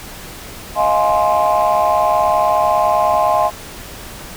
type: chord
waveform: sine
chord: F minor seventh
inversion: third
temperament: just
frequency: 628.6 / 698.5 / 838.1 / 1047.7 Hz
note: Eb5 / F5 / Ab5 / C6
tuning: +18 / 0 / +16 / +2 cents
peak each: -16 dBFS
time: 0.75-3.51 s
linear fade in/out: 50 ms
effects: tanh soft clip ceiling -5 dBFS + pink hiss -33 dBFS RMS until 4.36 s